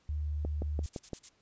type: tone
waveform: sine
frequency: 74.7 Hz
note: D2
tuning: 30 cents sharp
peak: -31 dBFS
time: 0.09-0.86 s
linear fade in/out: 0 ms
type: click train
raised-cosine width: 2 ms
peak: -23 dBFS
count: 5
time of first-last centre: 0.45-1.133 s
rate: 5.86 Hz
type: noise bursts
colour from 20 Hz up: violet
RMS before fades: -41 dBFS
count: 5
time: 0.83-1.293 s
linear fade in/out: 10 ms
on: 63 ms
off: 37 ms
effects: pink hiss -70 dBFS RMS until 1.41 s + resampled to 16000 Hz